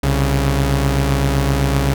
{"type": "tone pair together", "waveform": "sawtooth", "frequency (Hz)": [65.41, 138.6], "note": ["C2", "C#3"], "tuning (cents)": [0, 0], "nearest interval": "octave + minor second", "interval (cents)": 1300, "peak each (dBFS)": -13, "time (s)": [0.03, 1.94], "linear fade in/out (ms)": 5, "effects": []}